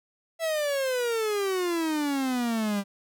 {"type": "exponential sweep", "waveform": "45% pulse", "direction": "down", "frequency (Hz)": [666, 196], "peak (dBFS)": -25, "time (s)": [0.39, 2.84], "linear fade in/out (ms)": 50, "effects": []}